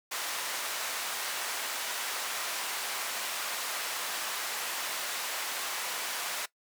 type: band-pass noise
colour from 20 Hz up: pink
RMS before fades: -35 dBFS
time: 0.11-6.46 s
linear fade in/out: 10 ms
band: 880 to 16000 Hz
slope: 12 dB/octave
effects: noise-tail reverb RT60 0.1 s tail -19 dB re dry